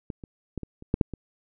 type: clicks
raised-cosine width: 3 ms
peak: -20 / -27 / -18 / -22 / -30 / -9 / -6 / -21 dBFS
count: 8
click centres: 0.102 / 0.238 / 0.577 / 0.633 / 0.824 / 0.941 / 1.012 / 1.137 s
effects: none